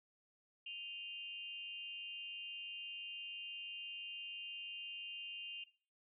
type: tone with amplitude modulation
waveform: sine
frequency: 2800 Hz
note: F7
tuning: 4 cents sharp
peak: -40 dBFS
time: 0.66-5.64 s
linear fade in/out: 5 ms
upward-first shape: sine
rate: 297 Hz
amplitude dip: 85%
effects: noise-tail reverb RT60 0.4 s tail -17 dB re dry